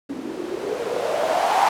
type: noise with low-pass filter sweep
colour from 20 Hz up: violet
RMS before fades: -23 dBFS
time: 0.09-1.69 s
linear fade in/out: 5 ms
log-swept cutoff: 270 to 870 Hz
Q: 5.8
effects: none